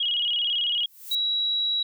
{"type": "tone with vibrato", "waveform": "sine", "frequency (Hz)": 3085, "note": "G7", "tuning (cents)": -28, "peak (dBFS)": -22, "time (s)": [0, 0.86], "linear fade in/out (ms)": 5, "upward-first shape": "square", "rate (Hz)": 18, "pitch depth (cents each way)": 99}
{"type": "noise with exponential growth", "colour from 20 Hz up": "violet", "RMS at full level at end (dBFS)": -32, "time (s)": [0.74, 1.15], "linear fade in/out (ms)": 1, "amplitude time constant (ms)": 87}
{"type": "tone", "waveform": "sine", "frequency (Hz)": 3885, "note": "B7", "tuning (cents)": -29, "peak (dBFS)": -22, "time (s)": [1.11, 1.83], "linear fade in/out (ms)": 5}
{"effects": []}